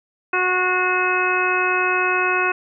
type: harmonic tone with a mistuned harmonic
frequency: 365.9 Hz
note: F#4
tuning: 19 cents flat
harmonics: 1 / 2 / 3 / 4 / 5 / 6 / 7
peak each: -24 / -27 / -23 / -22 / -30 / -33 / -22 dBFS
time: 0.33-2.52 s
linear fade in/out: 5 ms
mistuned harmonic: 6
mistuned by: -70 cents
effects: none